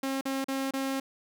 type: tone with dropouts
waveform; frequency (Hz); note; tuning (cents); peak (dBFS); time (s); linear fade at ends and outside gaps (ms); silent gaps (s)
sawtooth; 269.2; C4; +49; -25; 0.03-1; 5; 0.211-0.254 / 0.444-0.483 / 0.709-0.736
effects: none